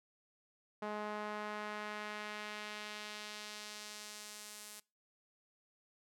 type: tone with band-pass filter sweep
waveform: sawtooth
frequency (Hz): 210.5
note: G#3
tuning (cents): +24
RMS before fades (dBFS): -45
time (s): 0.82-4.8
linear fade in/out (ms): 5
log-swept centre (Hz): 860 to 9800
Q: 0.9
effects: noise-tail reverb RT60 0.3 s tail -24 dB re dry